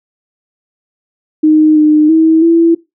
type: tone with pitch steps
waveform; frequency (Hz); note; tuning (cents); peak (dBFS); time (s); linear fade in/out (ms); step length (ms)
sine; 309.2 / 304.5 / 321.1 / 333.2; D#4 / D#4 / E4 / E4; -11 / -37 / -45 / +19; -4; 1.43-2.75; 10; 330
effects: noise-tail reverb RT60 0.2 s tail -20 dB re dry